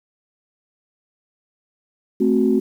sine chord, F# diminished, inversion first, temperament equal with one note detuned, 220 / 262.4 / 370 Hz, A3 / C4 / F#4, 0 / +5 / 0 cents, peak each -18 dBFS, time 2.2-2.6 s, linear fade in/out 10 ms, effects tanh soft clip ceiling -4 dBFS + 8-bit

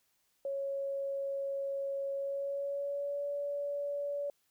sine tone with pitch glide, 552 to 572.1 Hz, C#5 to D5, -7 to -45 cents, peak -33 dBFS, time 0.45-4.3 s, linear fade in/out 2 ms, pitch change +62 cents, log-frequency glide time 2.13-3.26 s, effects white hiss -75 dBFS RMS until 4.5 s

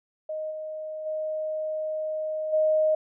sine tone with level steps, 622.3 Hz, D#5, in tune, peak -29 / -32 / -27 / -19 dBFS, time 0.29-2.95 s, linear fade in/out 5 ms, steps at 0.5 / 1.05 / 2.52 s, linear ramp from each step 20 ms, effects none

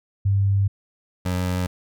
sine / 25% pulse tone pair in turn, 98.9 / 90.7 Hz, G2 / F#2, +16 / -34 cents, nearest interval minor second, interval 150 cents, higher first, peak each -16 / -18 dBFS, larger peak first, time 0.25-0.68 / 1.25-1.67 s, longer first, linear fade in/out 10 ms, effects none

